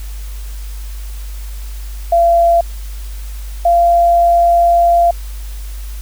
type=tone pair in turn; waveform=sine; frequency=682 / 688.7 Hz; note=F5 / F5; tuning=-41 / -24 cents; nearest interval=unison; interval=17 cents; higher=second; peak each=-7 dBFS; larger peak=neither; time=2.12-2.61 / 3.65-5.11 s; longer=second; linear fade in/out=5 ms; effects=added 50 Hz sine -23 dBFS peak until 6.01 s + white hiss -39 dBFS RMS until 6.01 s